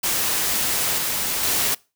white noise with level steps, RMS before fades -22 / -24 / -21 dBFS, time 0.03-1.75 s, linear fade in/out 10 ms, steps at 0.98 / 1.43 s, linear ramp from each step 5 ms, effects noise-tail reverb RT60 0.3 s tail -24 dB re dry

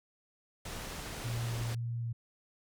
pink low-pass noise, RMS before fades -42 dBFS, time 0.65-1.75 s, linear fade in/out 5 ms, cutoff 11000 Hz, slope 12 dB/octave
sine tone with vibrato, 117 Hz, A#2, 7 cents sharp, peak -33 dBFS, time 1.24-2.13 s, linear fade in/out 10 ms, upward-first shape square, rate 1.9 Hz, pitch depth 8 cents each way
effects none

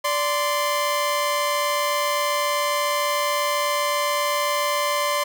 sawtooth tone pair together, 584 / 1040.6 Hz, D5 / C6, -10 / -10 cents, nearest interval minor seventh, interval 1000 cents, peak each -20 / -19 dBFS, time 0.04-5.24 s, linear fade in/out 10 ms, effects none

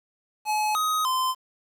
square tone with pitch steps, 852 / 1257 / 1032 Hz, G#5 / D#6 / C6, +44 / +17 / -24 cents, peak -23 dBFS, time 0.45-1.35 s, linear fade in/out 50 ms, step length 300 ms, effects 9-bit

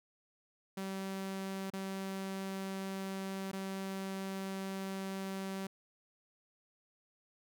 sawtooth tone with dropouts, 192.7 Hz, G3, 29 cents flat, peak -34 dBFS, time 0.77-5.67 s, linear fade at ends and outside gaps 5 ms, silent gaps 1.702-1.734 / 3.516-3.53 s, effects none

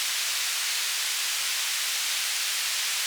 pink band-pass noise, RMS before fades -28 dBFS, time 0-3.06 s, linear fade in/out 0 ms, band 2400 to 9000 Hz, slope 12 dB/octave, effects none

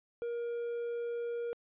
triangle tone, 472.4 Hz, A#4, 23 cents sharp, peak -32 dBFS, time 0.22-1.53 s, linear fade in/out 0 ms, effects resampled to 8000 Hz

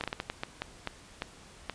slowing click train, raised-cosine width 0.3 ms, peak -16 dBFS, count 11, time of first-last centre 0.01-1.697 s, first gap 28 ms, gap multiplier 1.37, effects pink hiss -53 dBFS RMS until 1.74 s + resampled to 22050 Hz

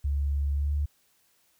sine tone with pitch glide, 70.9 to 72.89 Hz, C#2 to D2, +40 to -12 cents, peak -24 dBFS, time 0.04-0.86 s, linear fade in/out 10 ms, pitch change +48 cents, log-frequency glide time 0.54-0.73 s, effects white hiss -67 dBFS RMS until 1.59 s

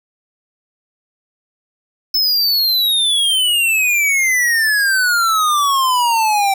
square exponential sweep, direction down, 5274 to 772 Hz, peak -13 dBFS, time 2.14-6.54 s, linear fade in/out 5 ms, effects none

